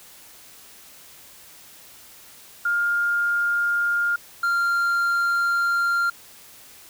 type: tone pair in turn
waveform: sine / triangle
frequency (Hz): 1409 / 1390.4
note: F6 / F6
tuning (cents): +15 / -8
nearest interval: unison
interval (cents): 23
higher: first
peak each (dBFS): -19 / -17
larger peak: second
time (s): 2.65-4.16 / 4.43-6.1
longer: second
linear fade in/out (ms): 5
effects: white hiss -47 dBFS RMS until 6.89 s